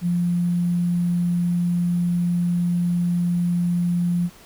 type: tone with sample-and-hold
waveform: sine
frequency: 174.61 Hz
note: F3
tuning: in tune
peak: -18 dBFS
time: 0.01-4.3 s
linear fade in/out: 50 ms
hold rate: 11025 Hz
effects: pink hiss -48 dBFS RMS until 4.45 s